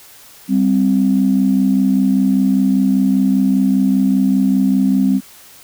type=tone pair together; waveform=sine; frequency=196.53 / 261.6 Hz; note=G3 / C4; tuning=+5 / 0 cents; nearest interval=perfect fourth; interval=495 cents; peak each=-13 dBFS; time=0.48-5.21 s; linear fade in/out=50 ms; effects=tanh soft clip ceiling -3 dBFS + white hiss -42 dBFS RMS until 5.63 s